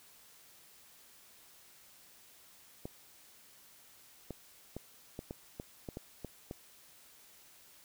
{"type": "clicks", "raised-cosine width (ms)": 2, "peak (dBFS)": -27, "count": 10, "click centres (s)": [2.855, 4.307, 4.766, 5.191, 5.309, 5.599, 5.888, 5.971, 6.247, 6.511], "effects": ["white hiss -60 dBFS RMS until 7.84 s"]}